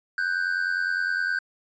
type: tone pair together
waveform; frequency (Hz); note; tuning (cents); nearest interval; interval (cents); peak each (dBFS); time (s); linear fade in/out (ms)
triangle; 1489.2 / 1579; F#6 / G6; +11 / +12; minor second; 101; -25 / -24; 0.18-1.39; 2
effects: resampled to 16000 Hz